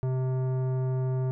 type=tone with tanh clipping; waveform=triangle; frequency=129.5 Hz; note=C3; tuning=17 cents flat; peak=-27 dBFS; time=0.03-1.31 s; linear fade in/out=0 ms; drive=18 dB; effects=none